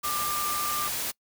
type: tone in noise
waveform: sine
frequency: 1190 Hz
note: D6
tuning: 22 cents sharp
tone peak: -29 dBFS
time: 0.03-0.89 s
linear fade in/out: 20 ms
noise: white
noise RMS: -31 dBFS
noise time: 0.03-1.12 s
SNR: -1 dB
effects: noise-tail reverb RT60 0.1 s tail -24 dB re dry